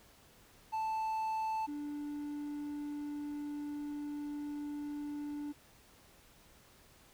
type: tone pair in turn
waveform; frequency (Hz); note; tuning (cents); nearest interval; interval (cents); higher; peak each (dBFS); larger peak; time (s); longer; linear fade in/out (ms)
triangle; 880 / 293; A5 / D4; 0 / -4; octave + perfect fifth; 1904; first; -31 / -36; first; 0.72-1.67 / 1.67-5.53; second; 20
effects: pink hiss -62 dBFS RMS until 7.13 s